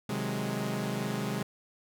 sawtooth chord, Ab dominant seventh, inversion first, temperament equal, 130.81 / 155.56 / 185 / 207.7 Hz, C3 / Eb3 / Gb3 / Ab3, 0 / 0 / 0 / 0 cents, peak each -32 / -35 / -34 / -30 dBFS, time 0.09-1.43 s, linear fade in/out 5 ms, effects none

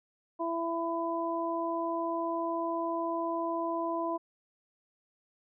harmonic tone, 334 Hz, E4, 23 cents sharp, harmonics 1 / 2 / 3, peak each -34 / -34 / -34 dBFS, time 0.39-4.18 s, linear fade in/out 20 ms, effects none

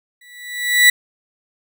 35% pulse tone with exponential growth, 1959 Hz, B6, 15 cents flat, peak -4 dBFS, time 0.21-0.9 s, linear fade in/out 5 ms, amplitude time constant 150 ms, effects none

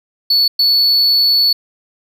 triangle tone bursts at uneven times, 4435 Hz, C#8, in tune, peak -8 dBFS, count 2, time 0.3-0.48 / 0.59-1.53 s, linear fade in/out 5 ms, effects none

